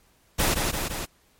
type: noise with echo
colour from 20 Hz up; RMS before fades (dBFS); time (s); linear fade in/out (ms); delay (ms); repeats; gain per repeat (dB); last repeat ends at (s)
pink; -22; 0.38-0.55; 20; 170; 3; -3; 1.06
effects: pink hiss -62 dBFS RMS until 1.39 s + MP3 64 kbps